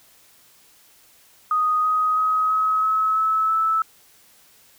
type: tone with pitch steps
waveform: sine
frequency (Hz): 1244.5 / 1255.3 / 1266.3 / 1277.3 / 1288.4 / 1299.6 / 1310.9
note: D#6 / D#6 / D#6 / D#6 / E6 / E6 / E6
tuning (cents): 0 / +15 / +30 / +45 / -40 / -25 / -10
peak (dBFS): -17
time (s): 1.51-3.82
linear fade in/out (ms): 2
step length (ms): 330
effects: white hiss -54 dBFS RMS until 4.78 s